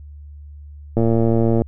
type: click train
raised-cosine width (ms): 2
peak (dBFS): -5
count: 75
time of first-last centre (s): 0.97-1.619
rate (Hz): 114
effects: added 73 Hz sine -35 dBFS peak until 1.67 s